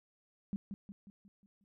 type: tone with echo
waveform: sine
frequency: 199.5 Hz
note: G3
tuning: 31 cents sharp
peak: -33 dBFS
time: 0.53-0.56 s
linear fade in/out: 0 ms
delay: 180 ms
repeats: 6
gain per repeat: -6 dB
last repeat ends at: 1.64 s
effects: none